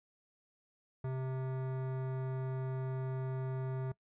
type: tone with hard clipping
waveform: sine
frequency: 130.81 Hz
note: C3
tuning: in tune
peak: -37 dBFS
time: 1.04-3.92 s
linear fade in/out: 5 ms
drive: 17 dB
effects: noise-tail reverb RT60 0.1 s tail -21 dB re dry + resampled to 8000 Hz